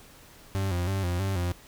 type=tone with vibrato; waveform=40% pulse; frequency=92.5 Hz; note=F#2; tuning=in tune; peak=-25 dBFS; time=0.55-1.52 s; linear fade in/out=0 ms; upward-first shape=square; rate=3.1 Hz; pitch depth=83 cents each way; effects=pink hiss -52 dBFS RMS until 1.67 s